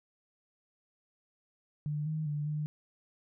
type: tone with pitch steps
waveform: sine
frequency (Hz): 149.1 / 156 / 147.8 / 150.9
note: D3 / D#3 / D3 / D3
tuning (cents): +27 / +5 / +11 / +47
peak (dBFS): -31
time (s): 1.86-2.66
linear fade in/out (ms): 0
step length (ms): 200
effects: none